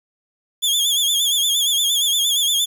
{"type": "tone with vibrato", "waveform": "sawtooth", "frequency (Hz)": 3382, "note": "G#7", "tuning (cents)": 31, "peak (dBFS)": -13, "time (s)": [0.62, 2.66], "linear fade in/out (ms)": 20, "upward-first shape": "sine", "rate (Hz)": 8.6, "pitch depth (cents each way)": 84, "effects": ["8-bit"]}